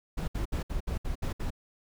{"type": "noise bursts", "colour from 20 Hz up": "brown", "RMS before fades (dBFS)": -31, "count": 8, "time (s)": [0.17, 1.505], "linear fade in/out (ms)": 10, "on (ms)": 110, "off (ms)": 65, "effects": []}